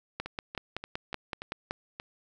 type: two click trains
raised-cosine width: 0.3 ms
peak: -17 / -22 dBFS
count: 9 / 7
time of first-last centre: 0.2-1.709 / 0.26-1.999 s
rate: 5.3 / 3.45 Hz
effects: none